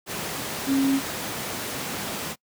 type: tone in noise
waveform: sine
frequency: 271.9 Hz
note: C#4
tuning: 33 cents flat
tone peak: -18 dBFS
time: 0.66-1.01 s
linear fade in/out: 50 ms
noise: pink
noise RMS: -30 dBFS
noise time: 0.06-2.36 s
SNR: +9 dB
effects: noise-tail reverb RT60 0.1 s tail -25 dB re dry + high-pass 150 Hz 12 dB/octave